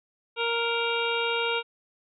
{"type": "harmonic tone", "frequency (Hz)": 466.2, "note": "A#4", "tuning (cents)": 0, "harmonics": [1, 2, 3, 5, 6, 7, 8], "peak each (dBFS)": [-29, -32, -32, -32, -32, -38, -36], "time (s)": [0.36, 1.63], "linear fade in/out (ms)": 50, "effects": []}